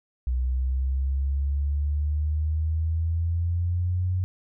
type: exponential sweep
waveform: sine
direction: up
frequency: 62.1 to 92.5 Hz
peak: -22 dBFS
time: 0.27-4.24 s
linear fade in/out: 0 ms
effects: none